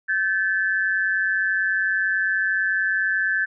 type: tone pair together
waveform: sine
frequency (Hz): 1543.9 / 1733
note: G6 / A6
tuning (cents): -27 / -27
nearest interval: major second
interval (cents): 200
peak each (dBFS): -22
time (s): 0.08-3.46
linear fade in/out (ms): 20
effects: none